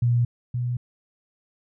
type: tone pair in turn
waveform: sine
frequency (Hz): 120 / 122.45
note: B2 / B2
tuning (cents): -49 / -14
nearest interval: unison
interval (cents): 35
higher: second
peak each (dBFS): -17 / -23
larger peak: first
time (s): 0.02-0.25 / 0.54-0.77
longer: neither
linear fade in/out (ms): 5
effects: none